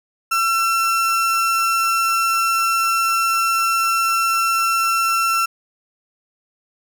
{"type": "tone", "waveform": "35% pulse", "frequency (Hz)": 1348, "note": "E6", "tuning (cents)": 38, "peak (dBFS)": -14, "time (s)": [0.31, 5.46], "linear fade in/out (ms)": 10, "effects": []}